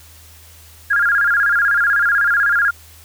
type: tone with vibrato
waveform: sine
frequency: 1520 Hz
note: F#6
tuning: 46 cents sharp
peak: -12 dBFS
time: 0.9-2.71 s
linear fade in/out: 10 ms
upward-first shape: square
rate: 16 Hz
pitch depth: 140 cents each way
effects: added 80 Hz sine -44 dBFS peak until 3.04 s + white hiss -45 dBFS RMS until 3.04 s